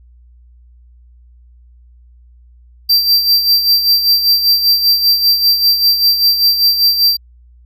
square tone with tremolo, 4700 Hz, D8, 1 cent sharp, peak -7 dBFS, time 2.89-7.17 s, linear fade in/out 10 ms, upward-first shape sine, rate 5.1 Hz, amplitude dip 60%, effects added 60 Hz sine -41 dBFS peak until 7.65 s

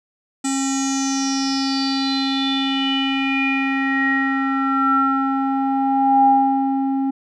square tone with low-pass filter sweep, 270 Hz, C#4, 45 cents flat, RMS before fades -19 dBFS, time 0.44-7.11 s, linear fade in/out 10 ms, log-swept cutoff 7900 to 580 Hz, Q 9, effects none

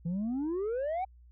sine exponential sweep, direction up, 161.8 to 784 Hz, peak -27 dBFS, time 0.05-1.05 s, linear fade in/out 10 ms, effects tanh soft clip ceiling -29 dBFS + added 60 Hz sine -53 dBFS peak until 1.31 s

